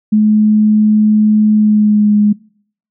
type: tone with pitch glide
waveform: sine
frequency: 213.3 to 208.4 Hz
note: G#3 to G#3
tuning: +46 to +6 cents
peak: -6 dBFS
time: 0.12-2.33 s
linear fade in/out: 10 ms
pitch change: -40 cents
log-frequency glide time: 1.54-2.16 s
effects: noise-tail reverb RT60 0.6 s tail -24 dB re dry